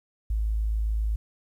sine tone, 53.8 Hz, A1, 38 cents flat, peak -23 dBFS, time 0.3-1.16 s, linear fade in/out 5 ms, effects 10-bit

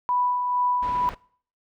sine tone with tremolo, 987.8 Hz, B5, in tune, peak -19 dBFS, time 0.09-1.09 s, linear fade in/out 0 ms, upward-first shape sine, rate 2.2 Hz, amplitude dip 40%
pink low-pass noise, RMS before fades -38 dBFS, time 0.82-1.15 s, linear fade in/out 10 ms, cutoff 2600 Hz, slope 12 dB/octave
effects noise-tail reverb RT60 0.5 s tail -22 dB re dry

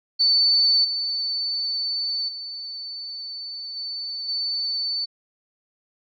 sine tone with level steps, 4509 Hz, C#8, 29 cents sharp, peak -15 / -23 / -31 / -28 / -23 dBFS, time 0.19-5.06 s, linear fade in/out 20 ms, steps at 0.84 / 2.28 / 3.76 / 4.28 s, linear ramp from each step 10 ms, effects none

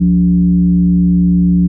sine tone with frequency modulation, 177.9 Hz, F3, 32 cents sharp, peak -7 dBFS, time 0-1.68 s, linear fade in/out 20 ms, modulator 109 Hz, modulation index 0.49, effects none

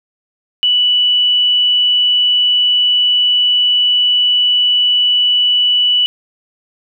sine tone, 2960 Hz, F#7, in tune, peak -9 dBFS, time 0.63-6.06 s, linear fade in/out 0 ms, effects none

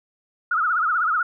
sine tone with vibrato, 1346 Hz, E6, 36 cents sharp, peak -18 dBFS, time 0.51-1.23 s, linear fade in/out 5 ms, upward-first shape triangle, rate 16 Hz, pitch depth 180 cents each way, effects none

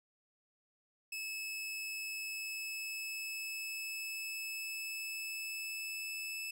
sawtooth tone with pitch glide, 2600 to 2618 Hz, E7 to E7, -24 to -13 cents, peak -36 dBFS, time 1.12-6.51 s, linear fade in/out 5 ms, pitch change +11 cents, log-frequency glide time 2.29-6.25 s, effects none

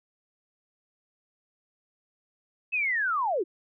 sine linear sweep, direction down, 2628 to 311.1 Hz, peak -24 dBFS, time 2.72-3.44 s, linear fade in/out 20 ms, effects none

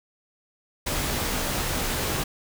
pink noise with comb filter, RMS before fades -27 dBFS, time 0.86-2.24 s, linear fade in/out 10 ms, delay 18 ms, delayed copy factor -0.5, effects none

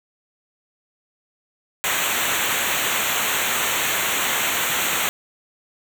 pink noise with comb filter, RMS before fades -22 dBFS, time 1.84-5.09 s, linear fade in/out 0 ms, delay 0.2 ms, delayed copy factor -1, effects none

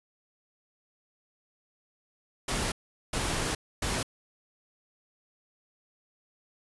pink noise bursts at uneven times, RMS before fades -30 dBFS, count 3, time 2.48-2.72 / 3.13-3.55 / 3.82-4.03 s, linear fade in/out 5 ms, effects resampled to 24000 Hz

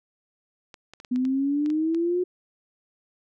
clicks, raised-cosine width 0.2 ms, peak -26 dBFS, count 9, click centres 0.742 / 0.936 / 1.001 / 1.048 / 1.16 / 1.252 / 1.661 / 1.702 / 1.947 s
sine exponential sweep, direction up, 246.9 to 365.5 Hz, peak -21 dBFS, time 1.11-2.24 s, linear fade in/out 10 ms
effects none

